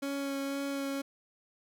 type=tone with vibrato; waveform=30% pulse; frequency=277.2 Hz; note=C#4; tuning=in tune; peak=-30 dBFS; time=0.02-1.02 s; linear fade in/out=10 ms; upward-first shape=sine; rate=2 Hz; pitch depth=12 cents each way; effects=none

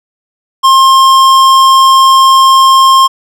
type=tone with tanh clipping; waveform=sine; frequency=1064 Hz; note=C6; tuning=29 cents sharp; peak=-4 dBFS; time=0.63-3.08 s; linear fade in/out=20 ms; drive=17 dB; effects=none

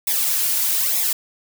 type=noise with flanger; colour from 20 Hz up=blue; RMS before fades=-20 dBFS; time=0.07-1.13 s; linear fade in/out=5 ms; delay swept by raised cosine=0.66 to 3.96 ms; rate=1.1 Hz; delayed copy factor=-0.75; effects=none

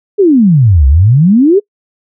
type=exponential two-way sweep; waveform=sine; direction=down then up; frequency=428.1 to 64 to 428.1 Hz; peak=-3 dBFS; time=0.18-1.6 s; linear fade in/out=20 ms; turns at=0.87 s; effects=noise-tail reverb RT60 0.1 s tail -26 dB re dry

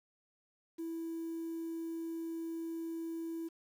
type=tone; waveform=triangle; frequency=329.6 Hz; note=E4; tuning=in tune; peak=-34 dBFS; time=0.78-3.49 s; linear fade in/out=20 ms; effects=tanh soft clip ceiling -34 dBFS + 10-bit

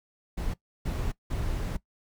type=noise bursts at uneven times; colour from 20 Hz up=brown; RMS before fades=-30 dBFS; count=3; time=0.37-0.54 / 0.85-1.12 / 1.3-1.77 s; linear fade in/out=10 ms; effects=noise-tail reverb RT60 0.1 s tail -19 dB re dry

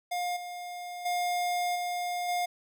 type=tone with level steps; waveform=square; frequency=710 Hz; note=F5; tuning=28 cents sharp; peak=-30 / -38 / -28 / -31 / -28 dBFS; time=0.11-2.46 s; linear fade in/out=10 ms; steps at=0.36 / 1.05 / 1.75 / 2.28 s; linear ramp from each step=10 ms; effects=none

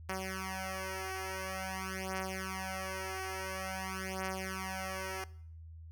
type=beating tone pair; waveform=5% pulse; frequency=189 / 189.48 Hz; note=F#3 / F#3; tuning=+37 / +41 cents; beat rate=0.48 Hz; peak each=-29 dBFS; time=0.09-5.24 s; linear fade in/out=2 ms; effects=noise-tail reverb RT60 0.6 s tail -20 dB re dry + added 81 Hz sine -47 dBFS peak until 5.91 s

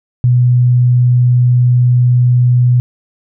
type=tone; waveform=sine; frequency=123.47 Hz; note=B2; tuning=in tune; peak=-6 dBFS; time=0.24-2.8 s; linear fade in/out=0 ms; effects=none

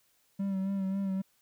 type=tone with vibrato; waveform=triangle; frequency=193.8 Hz; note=G3; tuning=20 cents flat; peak=-27 dBFS; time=0.39-1.22 s; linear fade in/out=10 ms; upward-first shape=sine; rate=3.7 Hz; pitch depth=35 cents each way; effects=white hiss -70 dBFS RMS until 1.41 s

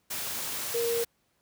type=tone in noise; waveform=sine; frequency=467.1 Hz; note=A#4; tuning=3 cents sharp; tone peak=-26 dBFS; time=0.74-1.04 s; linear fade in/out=10 ms; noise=white; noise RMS=-34 dBFS; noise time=0.1-1.05 s; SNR=+5 dB; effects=pink hiss -72 dBFS RMS until 1.41 s + high-pass 60 Hz 12 dB/octave

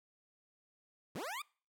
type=linear sweep; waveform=20% pulse; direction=up; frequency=110.4 to 1244.5 Hz; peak=-35 dBFS; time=1.15-1.42 s; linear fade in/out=5 ms; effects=noise-tail reverb RT60 0.4 s tail -25 dB re dry

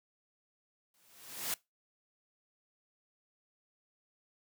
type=noise with exponential growth; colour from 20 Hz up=white; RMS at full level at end=-33 dBFS; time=0.94-1.54 s; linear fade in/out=2 ms; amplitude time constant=130 ms; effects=noise-tail reverb RT60 0.2 s tail -22 dB re dry + high-pass 100 Hz 12 dB/octave

